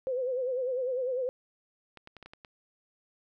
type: tone with vibrato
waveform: sine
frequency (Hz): 509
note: C5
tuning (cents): -48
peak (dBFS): -28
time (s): 0.07-1.29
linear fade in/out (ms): 0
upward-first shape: sine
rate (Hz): 10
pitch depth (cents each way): 77
type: clicks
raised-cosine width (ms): 0.3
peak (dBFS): -31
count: 7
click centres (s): 1.973 / 2.074 / 2.167 / 2.227 / 2.26 / 2.335 / 2.448
effects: none